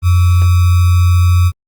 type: tone with sample-and-hold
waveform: sine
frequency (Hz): 88.6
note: F2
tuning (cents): +25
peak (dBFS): -6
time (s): 0.02-1.52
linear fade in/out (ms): 50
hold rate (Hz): 1225
effects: Opus 24 kbps